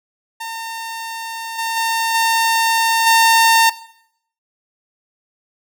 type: tone with level steps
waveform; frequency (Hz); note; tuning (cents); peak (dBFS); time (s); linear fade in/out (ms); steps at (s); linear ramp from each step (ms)
sawtooth; 909; A#5; -44; -21 / -15 / -12 / -9 / -5; 0.4-3.7; 10; 1.58 / 1.76 / 2.14 / 3.06; 10
effects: noise-tail reverb RT60 0.7 s tail -18 dB re dry